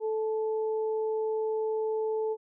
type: tone pair together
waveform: sine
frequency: 437.4 / 871.3 Hz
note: A4 / A5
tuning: -10 / -17 cents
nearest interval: octave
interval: 1193 cents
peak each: -27 / -39 dBFS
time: 0-2.37 s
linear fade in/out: 50 ms
effects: none